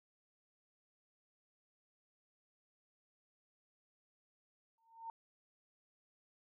sine tone with exponential growth, 910 Hz, A#5, 42 cents flat, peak -40 dBFS, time 4.78-5.1 s, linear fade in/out 1 ms, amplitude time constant 69 ms, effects none

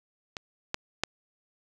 clicks, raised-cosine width 0.2 ms, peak -18 / -11 / -8 dBFS, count 3, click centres 0.368 / 0.744 / 1.036 s, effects none

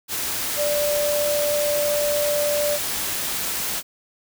sine tone in noise, 587.3 Hz, D5, in tune, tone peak -20 dBFS, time 0.56-2.79 s, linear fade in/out 50 ms, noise white, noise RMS -26 dBFS, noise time 0.08-3.83 s, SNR +3 dB, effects none

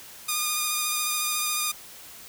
5% pulse tone with vibrato, 1219 Hz, D#6, 36 cents flat, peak -13 dBFS, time 0.28-1.72 s, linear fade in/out 10 ms, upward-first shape sine, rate 14 Hz, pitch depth 19 cents each way, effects white hiss -45 dBFS RMS until 2.28 s

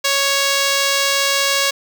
5% pulse tone, 554.4 Hz, C#5, in tune, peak -3 dBFS, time 0.04-1.71 s, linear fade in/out 10 ms, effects none

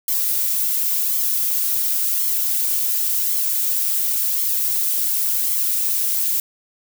violet noise with flanger, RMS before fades -20 dBFS, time 0.08-6.4 s, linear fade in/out 2 ms, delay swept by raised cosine 0.92 to 4.02 ms, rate 0.92 Hz, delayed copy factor +0.5, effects none

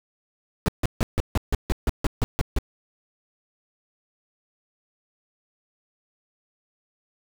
brown noise bursts, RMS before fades -20 dBFS, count 12, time 0.66-2.586 s, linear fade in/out 0 ms, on 23 ms, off 150 ms, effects none

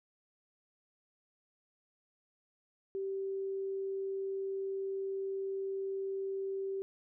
sine tone, 388.4 Hz, G4, 16 cents flat, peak -34 dBFS, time 2.95-6.82 s, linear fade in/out 0 ms, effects none

